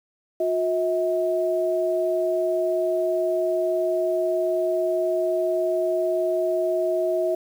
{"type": "tone pair together", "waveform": "sine", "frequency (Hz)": [360.3, 642], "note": ["F#4", "E5"], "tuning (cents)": [-46, -46], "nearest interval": "minor seventh", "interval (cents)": 1000, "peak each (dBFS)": [-24, -22], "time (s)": [0.4, 7.35], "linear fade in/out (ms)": 5, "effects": ["8-bit"]}